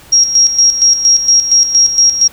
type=tone with tremolo; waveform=sine; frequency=5610 Hz; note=F8; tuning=7 cents sharp; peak=-4 dBFS; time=0.12-2.28 s; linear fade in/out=10 ms; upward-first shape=square; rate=4.3 Hz; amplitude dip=65%; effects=pink hiss -39 dBFS RMS until 2.32 s